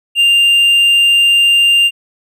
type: tone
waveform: triangle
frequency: 2794 Hz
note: F7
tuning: in tune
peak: -5 dBFS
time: 0.15-1.91 s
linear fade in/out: 50 ms
effects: none